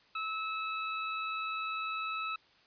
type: tone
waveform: 25% pulse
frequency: 1300 Hz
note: E6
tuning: 24 cents flat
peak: -30 dBFS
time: 0.15-2.36 s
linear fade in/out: 5 ms
effects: white hiss -64 dBFS RMS until 2.66 s + resampled to 11025 Hz